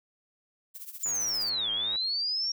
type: noise with tremolo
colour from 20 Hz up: violet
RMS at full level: -39 dBFS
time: 0.74-1.5 s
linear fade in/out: 20 ms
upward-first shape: triangle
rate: 15 Hz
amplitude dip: 85%
type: linear two-way sweep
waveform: sine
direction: down then up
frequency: 7130 to 3158 to 5610 Hz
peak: -27 dBFS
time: 1.03-2.52 s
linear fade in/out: 5 ms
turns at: 1.71 s
type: click train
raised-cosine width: 0.5 ms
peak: -30 dBFS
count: 98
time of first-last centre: 1.06-1.958 s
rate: 108 Hz
effects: none